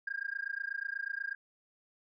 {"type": "tone with amplitude modulation", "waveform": "sine", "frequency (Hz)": 1613, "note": "G6", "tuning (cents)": 49, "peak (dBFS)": -30, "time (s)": [0.07, 1.35], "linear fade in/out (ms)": 5, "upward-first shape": "sine", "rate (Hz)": 28.2, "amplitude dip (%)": 100, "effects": ["tanh soft clip ceiling -27 dBFS"]}